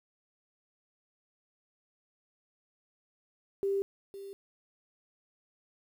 sine tone with echo, 394.5 Hz, G4, 11 cents sharp, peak -27 dBFS, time 3.63-3.82 s, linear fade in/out 0 ms, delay 510 ms, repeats 1, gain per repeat -14 dB, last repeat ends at 4.33 s, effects 10-bit

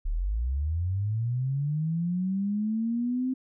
sine linear sweep, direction up, 33.68 to 261.6 Hz, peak -25 dBFS, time 0.05-3.34 s, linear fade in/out 10 ms, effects none

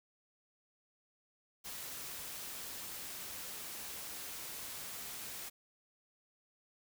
white noise, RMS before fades -45 dBFS, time 1.64-5.5 s, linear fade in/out 20 ms, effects none

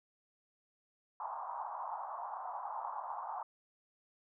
pink band-pass noise, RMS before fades -42 dBFS, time 1.2-3.43 s, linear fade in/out 2 ms, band 760 to 1100 Hz, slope 48 dB/octave, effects none

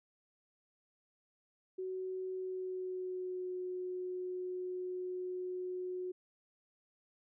sine tone with pitch glide, 373.5 to 365.2 Hz, F#4 to F#4, +16 to -23 cents, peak -37 dBFS, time 1.78-6.12 s, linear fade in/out 10 ms, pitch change -39 cents, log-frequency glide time 2.32-3.55 s, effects none

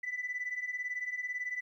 sine beating tone pair, 1975.5 / 1993.5 Hz, B6 / B6, 0 / +16 cents, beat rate 18 Hz, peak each -38 / -35 dBFS, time 0.03-1.61 s, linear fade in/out 10 ms, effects tanh soft clip ceiling -29 dBFS + 12-bit

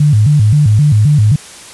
sine tone with vibrato, 125.5 Hz, B2, 28 cents sharp, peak -5 dBFS, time 0-1.36 s, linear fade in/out 5 ms, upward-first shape square, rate 3.8 Hz, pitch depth 290 cents each way, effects white hiss -33 dBFS RMS until 1.73 s + resampled to 24000 Hz

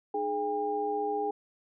sine tone cluster, 304.6 / 419.2 / 804 Hz, D#4 / G#4 / G5, -37 / +16 / +44 cents, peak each -39 / -31 / -31 dBFS, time 0.14-1.31 s, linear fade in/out 5 ms, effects none

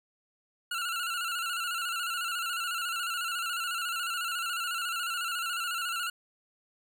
25% pulse tone with vibrato, 1396.9 Hz, F6, in tune, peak -27 dBFS, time 0.71-6.1 s, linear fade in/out 5 ms, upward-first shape square, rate 14 Hz, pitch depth 56 cents each way, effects none

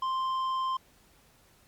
sine tone with tanh clipping, 1046.5 Hz, C6, in tune, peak -29 dBFS, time 0.02-0.77 s, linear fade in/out 5 ms, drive 7 dB, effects pink hiss -62 dBFS RMS until 1.67 s + Opus 48 kbps

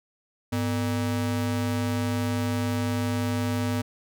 square ring-modulated tone, 175.3 Hz, F3, 7 cents sharp, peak -22 dBFS, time 0.52-3.82 s, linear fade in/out 10 ms, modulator 72.9 Hz, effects none

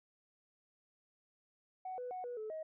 sine tone with pitch steps, 746 / 496.1 / 737 / 487.1 / 432.8 / 631 Hz, F#5 / B4 / F#5 / B4 / A4 / D#5, +14 / +8 / -7 / -24 / -29 / +24 cents, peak -39 dBFS, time 1.85-2.63 s, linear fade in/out 5 ms, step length 130 ms, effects tanh soft clip ceiling -36 dBFS

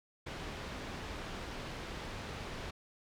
pink low-pass noise, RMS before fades -43 dBFS, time 0.26-2.71 s, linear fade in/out 10 ms, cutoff 4100 Hz, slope 12 dB/octave, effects none

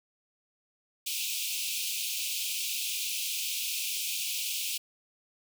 pink high-pass noise, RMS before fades -33 dBFS, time 1.06-4.78 s, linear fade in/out 10 ms, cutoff 2400 Hz, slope 96 dB/octave, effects none

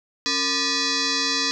sine tone with frequency modulation, 277.2 Hz, C#4, in tune, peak -20 dBFS, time 0.26-1.51 s, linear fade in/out 0 ms, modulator 736 Hz, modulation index 7.6, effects none

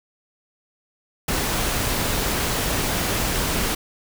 pink noise, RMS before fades -23 dBFS, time 1.28-3.75 s, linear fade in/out 5 ms, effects none

